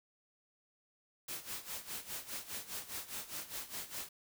white noise with tremolo, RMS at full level -41 dBFS, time 1.28-4.09 s, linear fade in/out 5 ms, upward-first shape sine, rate 4.9 Hz, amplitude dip 80%, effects none

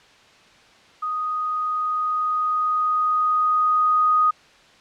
sine tone with level ramp, 1244.5 Hz, D#6, in tune, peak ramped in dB -23 to -14 dBFS, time 1.02-4.31 s, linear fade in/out 10 ms, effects white hiss -51 dBFS RMS until 4.8 s + low-pass 4000 Hz 12 dB/octave

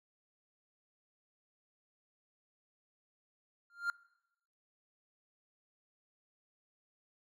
triangle tone with exponential growth, 1396.9 Hz, F6, in tune, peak -26 dBFS, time 3.7-3.9 s, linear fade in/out 1 ms, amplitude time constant 42 ms, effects noise-tail reverb RT60 0.9 s tail -23 dB re dry

